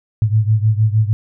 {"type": "beating tone pair", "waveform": "sine", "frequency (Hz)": [106.6, 113.1], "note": ["G#2", "A2"], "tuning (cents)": [46, 48], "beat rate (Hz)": 6.5, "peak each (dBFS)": [-13, -16], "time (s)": [0.22, 1.13], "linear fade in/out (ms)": 0, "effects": []}